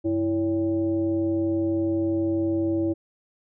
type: tone with frequency modulation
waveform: sine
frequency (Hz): 329.6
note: E4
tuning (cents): 0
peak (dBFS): -21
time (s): 0.04-2.94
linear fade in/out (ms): 20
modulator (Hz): 233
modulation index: 0.61
effects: none